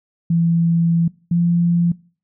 sine tone pair in turn, 167.8 / 171.82 Hz, E3 / F3, +31 / -28 cents, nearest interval unison, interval 41 cents, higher second, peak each -13 / -13 dBFS, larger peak neither, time 0.3-1.08 / 1.31-1.92 s, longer first, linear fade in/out 5 ms, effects noise-tail reverb RT60 0.4 s tail -22 dB re dry

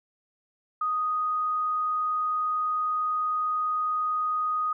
sine tone, 1244.5 Hz, D#6, in tune, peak -24 dBFS, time 0.81-4.73 s, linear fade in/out 5 ms, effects none

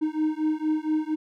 triangle beating tone pair, 308.1 / 312.4 Hz, D#4 / D#4, -17 / +7 cents, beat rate 4.3 Hz, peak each -24 dBFS, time 0.01-1.16 s, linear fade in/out 20 ms, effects none

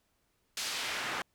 pink noise with band-pass filter sweep, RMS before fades -36 dBFS, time 0.57-1.22 s, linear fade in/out 2 ms, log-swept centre 5200 to 1300 Hz, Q 0.83, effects pink hiss -75 dBFS RMS until 1.34 s

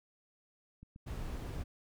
clicks, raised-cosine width 5 ms, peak -39 / -39 dBFS, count 2, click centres 0.83 / 0.961 s
brown noise, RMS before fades -40 dBFS, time 1.06-1.64 s, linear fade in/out 20 ms
effects none

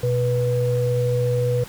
sine tone pair together, 123 / 489.7 Hz, B2 / B4, -7 / -15 cents, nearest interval 2 octaves, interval 2392 cents, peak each -20 / -21 dBFS, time 0.03-1.64 s, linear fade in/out 5 ms, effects pink hiss -40 dBFS RMS until 1.68 s

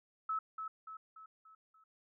sine tone with echo, 1299 Hz, E6, 26 cents flat, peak -33 dBFS, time 0.29-0.39 s, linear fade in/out 5 ms, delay 290 ms, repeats 5, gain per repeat -6 dB, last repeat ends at 1.84 s, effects none

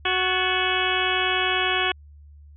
harmonic tone with a mistuned harmonic, 370 Hz, F#4, in tune, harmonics 1 / 2 / 3 / 4 / 5 / 6 / 7 / 8 / 9, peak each -29 / -29 / -29 / -29 / -29 / -29 / -29 / -29 / -29 dBFS, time 0.05-1.92 s, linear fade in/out 5 ms, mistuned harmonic 5, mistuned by -110 cents, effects added 73 Hz sine -44 dBFS peak until 2.56 s

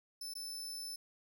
sawtooth tone with dropouts, 5274 Hz, E8, in tune, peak -39 dBFS, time 0.21-0.96 s, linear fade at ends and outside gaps 5 ms, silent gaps 0.338-0.352 s, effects none

